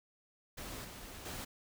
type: noise with level steps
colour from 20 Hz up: pink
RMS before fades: -45 / -49 / -43 dBFS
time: 0.57-1.45 s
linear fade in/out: 10 ms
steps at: 0.84 / 1.25 s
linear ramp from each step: 10 ms
effects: none